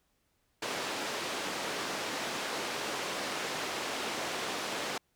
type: band-pass noise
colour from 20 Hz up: pink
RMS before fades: -36 dBFS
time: 0.62-4.98 s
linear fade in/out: 5 ms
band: 330 to 6100 Hz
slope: 12 dB/octave
effects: pink hiss -75 dBFS RMS until 5.15 s